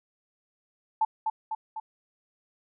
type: tone with echo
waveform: sine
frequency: 880 Hz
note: A5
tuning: in tune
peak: -20 dBFS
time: 1.01-1.05 s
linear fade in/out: 5 ms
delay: 250 ms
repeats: 3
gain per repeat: -4 dB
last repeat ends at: 1.8 s
effects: none